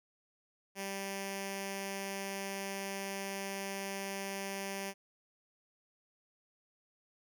5% pulse tone with notch filter, 196 Hz, G3, in tune, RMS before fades -40 dBFS, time 0.75-4.94 s, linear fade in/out 50 ms, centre 1300 Hz, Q 1.2, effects none

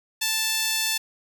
sawtooth tone with high-pass filter, 881 Hz, A5, 2 cents sharp, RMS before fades -25 dBFS, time 0.21-0.98 s, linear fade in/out 10 ms, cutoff 3200 Hz, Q 0.87, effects none

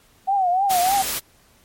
sine tone with vibrato, 752 Hz, F#5, 28 cents sharp, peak -16 dBFS, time 0.27-1.03 s, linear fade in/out 20 ms, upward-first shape triangle, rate 3.3 Hz, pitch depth 140 cents each way
white noise, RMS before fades -25 dBFS, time 0.69-1.2 s, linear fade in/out 20 ms
effects pink hiss -56 dBFS RMS until 1.64 s + MP3 64 kbps

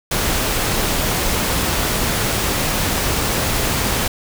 pink noise, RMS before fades -19 dBFS, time 0.11-4.08 s, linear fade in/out 5 ms, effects none

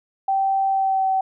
sine tone with pitch glide, 777 to 764.5 Hz, G5 to G5, -16 to -44 cents, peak -17 dBFS, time 0.28-1.21 s, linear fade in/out 5 ms, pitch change -28 cents, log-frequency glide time 0.69-1.09 s, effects none

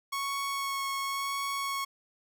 sawtooth tone with vibrato, 1104 Hz, C#6, 7 cents flat, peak -27 dBFS, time 0.12-1.85 s, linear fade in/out 10 ms, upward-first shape sine, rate 0.94 Hz, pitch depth 11 cents each way, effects none

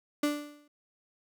35% pulse tone with exponential decay, 293.7 Hz, D4, in tune, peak -22 dBFS, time 0.23-0.68 s, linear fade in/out 5 ms, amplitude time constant 97 ms, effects none

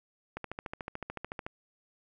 click train, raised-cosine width 0.5 ms, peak -22 dBFS, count 16, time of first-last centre 0.37-1.465 s, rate 13.7 Hz, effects none

